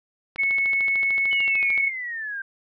click train, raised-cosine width 0.3 ms, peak -20 dBFS, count 20, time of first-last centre 0.36-1.778 s, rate 13.4 Hz
sine tone, 2201 Hz, C#7, 13 cents flat, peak -19 dBFS, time 0.38-1.9 s, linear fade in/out 20 ms
sine exponential sweep, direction down, 3000 to 1568 Hz, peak -28 dBFS, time 1.31-2.42 s, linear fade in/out 5 ms
effects none

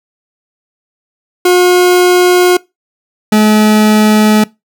40% pulse tone pair in turn, 359.6 / 213.8 Hz, F#4 / A3, -49 / -49 cents, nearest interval major sixth, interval 900 cents, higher first, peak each -4 dBFS, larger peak neither, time 1.45-2.57 / 3.32-4.44 s, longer neither, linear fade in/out 5 ms, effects noise-tail reverb RT60 0.2 s tail -22 dB re dry

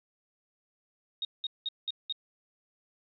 sine tone bursts, 3729 Hz, A#7, in tune, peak -30 dBFS, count 5, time 1.22-2.125 s, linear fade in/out 2 ms, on 29 ms, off 190 ms, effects none

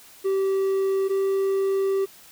triangle tone pair in turn, 387.2 / 389 Hz, G4 / G4, -21 / -13 cents, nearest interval unison, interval 8 cents, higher second, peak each -18 dBFS, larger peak neither, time 0.24-1.09 / 1.09-2.06 s, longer second, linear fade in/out 20 ms, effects white hiss -49 dBFS RMS until 2.31 s

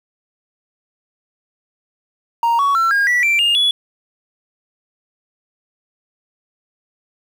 triangle tone with pitch steps, 932.3 / 1121.6 / 1349.3 / 1623.2 / 1952.8 / 2349 / 2826 / 3400 Hz, A#5 / C#6 / E6 / G#6 / B6 / D7 / F7 / G#7, 0 / +20 / +40 / -40 / -20 / 0 / +20 / +40 cents, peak -10 dBFS, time 2.43-3.71 s, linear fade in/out 2 ms, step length 160 ms, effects tanh soft clip ceiling -6 dBFS + 7-bit

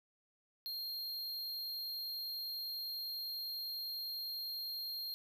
square tone, 4215 Hz, C8, 12 cents sharp, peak -40 dBFS, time 0.66-5.14 s, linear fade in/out 0 ms, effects none

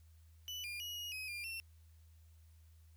35% pulse tone with pitch steps, 2976 / 2409 / 2904 / 2884 / 2532 / 2401 / 2707 Hz, F#7 / D7 / F#7 / F#7 / D#7 / D7 / E7, +9 / +43 / -33 / -45 / +30 / +38 / +45 cents, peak -40 dBFS, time 0.48-1.6 s, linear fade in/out 0 ms, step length 160 ms, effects added 80 Hz sine -59 dBFS peak until 2.96 s + white hiss -75 dBFS RMS until 2.96 s

